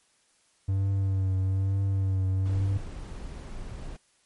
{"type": "tone with vibrato", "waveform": "triangle", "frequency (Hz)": 96.2, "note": "G2", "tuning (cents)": -32, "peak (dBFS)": -21, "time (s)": [0.68, 2.78], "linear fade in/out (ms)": 10, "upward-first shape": "triangle", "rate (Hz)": 1.1, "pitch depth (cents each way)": 37}
{"type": "noise", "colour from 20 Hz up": "brown", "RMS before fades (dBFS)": -38, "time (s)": [2.45, 3.97], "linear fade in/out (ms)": 10}
{"effects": ["white hiss -66 dBFS RMS until 4.25 s", "MP3 48 kbps"]}